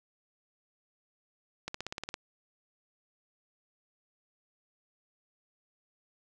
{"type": "accelerating click train", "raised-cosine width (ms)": 0.2, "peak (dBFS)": -19, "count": 9, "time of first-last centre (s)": [1.68, 2.141], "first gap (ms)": 64, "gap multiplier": 0.97, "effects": []}